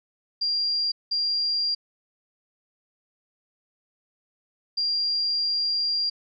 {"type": "tone bursts at uneven times", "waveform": "sine", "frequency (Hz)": 4774, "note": "D8", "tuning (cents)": 28, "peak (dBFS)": -22, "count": 3, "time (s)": [[0.41, 0.92], [1.11, 1.75], [4.77, 6.1]], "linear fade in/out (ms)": 10, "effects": []}